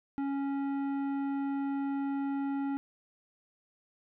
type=tone with tanh clipping; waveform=triangle; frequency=277.2 Hz; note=C#4; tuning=in tune; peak=-32 dBFS; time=0.18-2.77 s; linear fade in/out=0 ms; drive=16 dB; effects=none